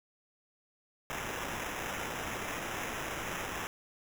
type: noise with sample-and-hold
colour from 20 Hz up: blue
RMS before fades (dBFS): -38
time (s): 1.1-3.67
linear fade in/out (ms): 0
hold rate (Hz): 4410
effects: none